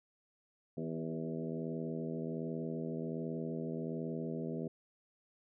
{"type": "harmonic tone with a mistuned harmonic", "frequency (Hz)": 81.3, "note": "E2", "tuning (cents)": -23, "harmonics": [2, 3, 4, 5, 6, 7, 8], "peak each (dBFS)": [-41, -41, -46, -44, -46, -52, -50], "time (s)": [0.77, 4.68], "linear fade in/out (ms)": 5, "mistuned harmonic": 5, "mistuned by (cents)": -29, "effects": []}